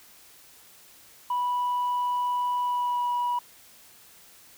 sine tone with pitch glide, 983 to 972.8 Hz, B5 to B5, -8 to -26 cents, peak -22 dBFS, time 1.3-3.39 s, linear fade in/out 5 ms, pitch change -18 cents, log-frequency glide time 2.61-3.1 s, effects tanh soft clip ceiling -22 dBFS + white hiss -53 dBFS RMS until 4.57 s

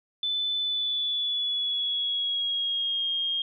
sine tone with pitch glide, 3508 to 3235 Hz, A7 to G#7, -6 to -46 cents, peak -25 dBFS, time 0.23-3.42 s, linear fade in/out 2 ms, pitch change -140 cents, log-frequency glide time 0.59-3.05 s, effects none

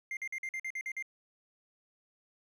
triangle tone bursts, 2100 Hz, C7, 6 cents sharp, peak -33 dBFS, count 9, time 0.11-1.025 s, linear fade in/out 2 ms, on 59 ms, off 48 ms, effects none

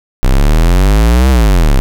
square exponential two-way sweep, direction up then down, 30.85 to 67.2 to 30.85 Hz, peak -6 dBFS, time 0.23-1.8 s, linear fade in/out 0 ms, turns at 1.3 s, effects none

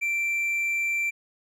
triangle tone, 2349 Hz, D7, in tune, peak -22 dBFS, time 0.01-1.11 s, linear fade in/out 20 ms, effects none

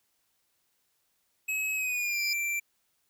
square tone with pitch glide, 2564 to 2351 Hz, E7 to D7, -49 to +1 cents, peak -29 dBFS, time 1.48-2.6 s, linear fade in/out 10 ms, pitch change -150 cents, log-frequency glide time 1.76-2.21 s
square tone with exponential growth, 4978 Hz, D#8, in tune, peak -29 dBFS, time 1.64-2.33 s, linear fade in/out 1 ms, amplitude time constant 150 ms
effects white hiss -74 dBFS RMS until 3.09 s

